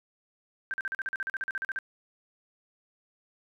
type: tone bursts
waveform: sine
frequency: 1568 Hz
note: G6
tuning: in tune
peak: -29 dBFS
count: 16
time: 0.71-1.788 s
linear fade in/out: 0 ms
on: 28 ms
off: 42 ms
effects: none